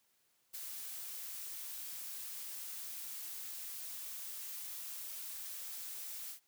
blue noise with ADSR envelope, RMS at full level -43 dBFS, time 0.53-6.4 s, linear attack 21 ms, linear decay 7 ms, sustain -2 dB, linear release 97 ms, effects white hiss -75 dBFS RMS until 6.47 s + high-pass 80 Hz 12 dB/octave

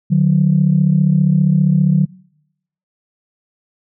sine tone pair together, 149.68 / 184.7 Hz, D3 / F#3, +33 / -3 cents, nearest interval major third, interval 364 cents, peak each -12 dBFS, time 0.1-2.06 s, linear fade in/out 20 ms, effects noise-tail reverb RT60 0.8 s tail -25 dB re dry + tanh soft clip ceiling -2 dBFS

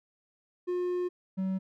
triangle tone pair in turn, 358 / 189.64 Hz, F4 / F#3, +43 / +43 cents, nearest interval major seventh, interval 1100 cents, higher first, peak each -26 dBFS, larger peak neither, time 0.67-1.09 / 1.37-1.59 s, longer first, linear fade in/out 20 ms, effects none

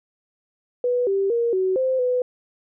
sine tone with pitch steps, 491.7 / 391.9 / 469.3 / 375.4 / 520 / 499.2 Hz, B4 / G4 / A#4 / F#4 / C5 / B4, -8 / 0 / +12 / +25 / -11 / +19 cents, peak -18 dBFS, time 0.84-2.22 s, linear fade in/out 2 ms, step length 230 ms, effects none

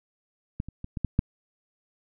clicks, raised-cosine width 5 ms, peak -17 / -26 / -23 / -19 / -13 / -8 dBFS, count 6, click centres 0.601 / 0.686 / 0.844 / 0.972 / 1.047 / 1.191 s, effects none

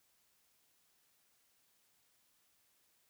silence, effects white hiss -74 dBFS RMS until 3.09 s

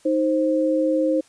sine tone pair together, 312.9 / 526.2 Hz, D#4 / C5, +10 / +10 cents, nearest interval major sixth, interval 900 cents, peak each -20 dBFS, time 0.05-1.21 s, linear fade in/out 10 ms, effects white hiss -55 dBFS RMS until 1.28 s + resampled to 22050 Hz

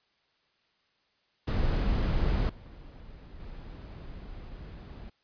brown noise with level steps, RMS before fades -27 / -47 / -43 dBFS, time 1.47-5.1 s, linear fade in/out 10 ms, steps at 2.49 / 3.4 s, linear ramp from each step 5 ms, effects white hiss -71 dBFS RMS until 5.23 s + resampled to 11025 Hz

